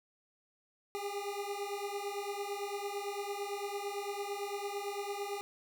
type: beating tone pair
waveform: 25% pulse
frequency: 400 / 408.9 Hz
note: G4 / G#4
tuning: +35 / -27 cents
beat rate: 8.9 Hz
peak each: -36 / -36 dBFS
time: 0.95-5.41 s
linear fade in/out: 0 ms
effects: none